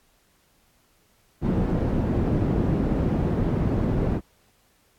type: low-pass noise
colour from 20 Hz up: white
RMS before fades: -23 dBFS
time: 1.41-4.21 s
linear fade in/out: 50 ms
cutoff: 260 Hz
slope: 12 dB/octave
effects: pink hiss -63 dBFS RMS until 4.98 s + AAC 64 kbps

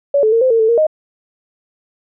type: tone with pitch steps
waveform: sine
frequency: 566 / 434.8 / 457.5 / 517 / 455.6 / 441.4 / 466.9 / 621 Hz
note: C#5 / A4 / A#4 / C5 / A#4 / A4 / A#4 / D#5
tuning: +36 / -21 / -32 / -21 / -40 / +5 / +3 / -3 cents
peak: -9 dBFS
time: 0.14-0.868 s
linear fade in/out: 5 ms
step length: 91 ms
effects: none

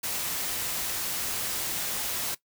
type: noise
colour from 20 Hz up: white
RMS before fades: -31 dBFS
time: 0.03-2.35 s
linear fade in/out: 10 ms
effects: noise-tail reverb RT60 0.1 s tail -18 dB re dry

